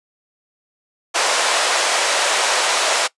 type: band-pass noise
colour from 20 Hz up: pink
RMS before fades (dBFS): -18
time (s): 1.14-3.08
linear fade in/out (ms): 20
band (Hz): 530 to 9100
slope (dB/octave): 24
effects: noise-tail reverb RT60 0.1 s tail -20 dB re dry + resampled to 24000 Hz